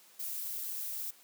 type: noise with amplitude modulation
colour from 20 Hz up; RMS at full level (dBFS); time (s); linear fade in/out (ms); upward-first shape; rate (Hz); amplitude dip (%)
violet; -35; 0.19-1.11; 10; sine; 240; 75
effects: white hiss -60 dBFS RMS until 1.23 s + high-pass 200 Hz 12 dB/octave